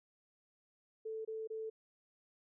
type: tone bursts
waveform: sine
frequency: 441 Hz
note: A4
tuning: 4 cents sharp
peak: -39 dBFS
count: 3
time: 1.05-1.7 s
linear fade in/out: 10 ms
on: 200 ms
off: 25 ms
effects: none

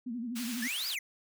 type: tone with vibrato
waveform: sine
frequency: 237.9 Hz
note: A#3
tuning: 35 cents sharp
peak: -34 dBFS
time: 0.06-0.68 s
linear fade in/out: 10 ms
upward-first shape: sine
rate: 12 Hz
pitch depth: 110 cents each way
type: high-pass noise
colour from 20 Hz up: pink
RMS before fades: -41 dBFS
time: 0.35-0.96 s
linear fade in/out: 20 ms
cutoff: 2000 Hz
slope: 12 dB/octave
type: exponential two-way sweep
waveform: square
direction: up then down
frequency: 1661.2 to 5100 to 1936 Hz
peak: -34 dBFS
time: 0.62-0.99 s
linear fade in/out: 5 ms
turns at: 0.88 s
effects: none

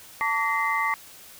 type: tone cluster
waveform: sine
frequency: 893 / 1143 / 1888 / 2063 Hz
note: A5 / D6 / A#6 / C7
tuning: +25 / -47 / +22 / -25 cents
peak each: -28 / -26 / -31 / -27 dBFS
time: 0.21-0.94 s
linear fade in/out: 0 ms
effects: white hiss -47 dBFS RMS until 1.39 s

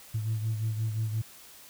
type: beating tone pair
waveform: sine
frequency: 109.6 / 115.3 Hz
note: A2 / A#2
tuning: -6 / -19 cents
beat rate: 5.7 Hz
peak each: -27 / -35 dBFS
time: 0.14-1.22 s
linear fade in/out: 10 ms
effects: tanh soft clip ceiling -23 dBFS + white hiss -51 dBFS RMS until 1.69 s

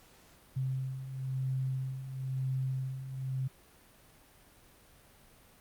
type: beating tone pair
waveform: sine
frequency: 130.81 / 131.81 Hz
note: C3 / C3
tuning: 0 / +13 cents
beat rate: 1 Hz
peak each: -39 / -33 dBFS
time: 0.56-3.48 s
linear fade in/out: 10 ms
effects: pink hiss -60 dBFS RMS until 5.6 s + Opus 48 kbps

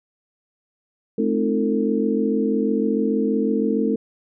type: tone cluster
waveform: sine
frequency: 215.4 / 261.7 / 309.2 / 344.4 / 450 Hz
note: A3 / C4 / D#4 / F4 / A4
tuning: -37 / 0 / -11 / -24 / +39 cents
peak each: -22 / -24 / -26 / -30 / -23 dBFS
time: 1.18-3.96 s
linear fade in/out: 5 ms
effects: none

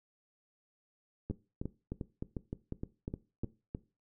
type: two click trains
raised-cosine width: 3 ms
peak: -24 / -24 dBFS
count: 7 / 9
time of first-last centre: 1.3-3.435 / 1.31-3.749 s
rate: 2.81 / 3.28 Hz
effects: noise-tail reverb RT60 0.3 s tail -18 dB re dry

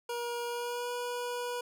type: tone with pitch glide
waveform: 25% pulse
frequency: 476.4 to 487 Hz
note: A#4 to B4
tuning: +38 to -24 cents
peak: -30 dBFS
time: 0.09-1.61 s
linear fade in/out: 5 ms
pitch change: +38 cents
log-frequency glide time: 0.46-0.91 s
effects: none

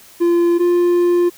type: tone pair in turn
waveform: triangle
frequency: 344.1 / 350.5 Hz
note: F4 / F4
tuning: -26 / +6 cents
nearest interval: unison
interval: 32 cents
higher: second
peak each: -9 dBFS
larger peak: neither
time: 0.2-0.59 / 0.59-1.3 s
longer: second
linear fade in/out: 20 ms
effects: white hiss -44 dBFS RMS until 1.37 s

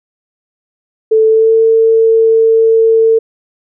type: tone with pitch glide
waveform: sine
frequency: 440.1 to 449.3 Hz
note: A4 to A4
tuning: 0 to +36 cents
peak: -5 dBFS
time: 1.11-3.19 s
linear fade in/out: 10 ms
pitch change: +36 cents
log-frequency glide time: 1.27-1.56 s
effects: none

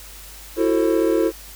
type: chord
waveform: triangle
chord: F# half-diminished seventh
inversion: third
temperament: just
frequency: 333 / 370 / 444 / 532.8 Hz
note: E4 / F#4 / A4 / C5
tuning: +18 / 0 / +16 / +31 cents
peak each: -17 / -21 / -19 / -22 dBFS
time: 0.56-1.32 s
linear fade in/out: 50 ms
effects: added 50 Hz sine -42 dBFS peak until 1.55 s + white hiss -41 dBFS RMS until 1.55 s

